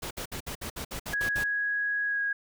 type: noise bursts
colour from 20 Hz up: pink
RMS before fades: -36 dBFS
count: 10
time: 0.02-1.441 s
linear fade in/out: 10 ms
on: 89 ms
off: 59 ms
type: tone with pitch glide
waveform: sine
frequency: 1661.2 to 1645 Hz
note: G#6 to G#6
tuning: 0 to -17 cents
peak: -26 dBFS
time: 1.13-2.33 s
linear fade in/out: 5 ms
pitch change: -17 cents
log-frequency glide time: 2.06-2.2 s
effects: none